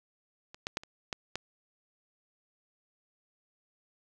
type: clicks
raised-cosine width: 0.2 ms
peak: -29 / -16 / -14 / -30 / -16 / -16 dBFS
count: 6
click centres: 0.545 / 0.669 / 0.771 / 0.835 / 1.128 / 1.356 s
effects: none